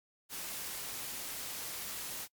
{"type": "noise", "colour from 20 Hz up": "white", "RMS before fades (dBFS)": -41, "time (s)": [0.29, 2.28], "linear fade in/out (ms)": 50, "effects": ["noise-tail reverb RT60 0.1 s tail -26 dB re dry", "MP3 96 kbps"]}